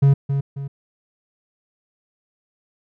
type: tone with echo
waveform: triangle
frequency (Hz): 138.9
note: C#3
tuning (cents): +4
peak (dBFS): -8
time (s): 0.02-0.14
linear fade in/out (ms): 10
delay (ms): 270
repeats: 2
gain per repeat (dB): -8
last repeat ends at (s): 0.68
effects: none